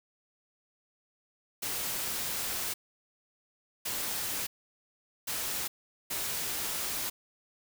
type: noise bursts at uneven times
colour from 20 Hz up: white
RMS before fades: -34 dBFS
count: 4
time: 1.62-2.74 / 3.85-4.47 / 5.27-5.68 / 6.1-7.1 s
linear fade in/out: 10 ms
effects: none